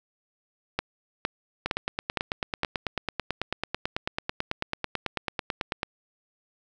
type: two click trains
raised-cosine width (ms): 0.3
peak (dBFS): -11 / -9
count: 39 / 5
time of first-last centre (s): 1.66-5.831 / 0.79-2.633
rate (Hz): 9.11 / 2.17
effects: none